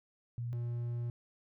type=tone pair in turn; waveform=sine / triangle; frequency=119.3 / 119.3 Hz; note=A#2 / A#2; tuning=+41 / +41 cents; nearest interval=unison; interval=0 cents; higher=neither; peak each=-35 / -32 dBFS; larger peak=second; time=0.38-0.53 / 0.53-1.1 s; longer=second; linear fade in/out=0 ms; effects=none